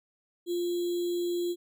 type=tone with sample-and-hold; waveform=sine; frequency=349.2 Hz; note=F4; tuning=in tune; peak=-27 dBFS; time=0.46-1.56 s; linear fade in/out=50 ms; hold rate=3675 Hz; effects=none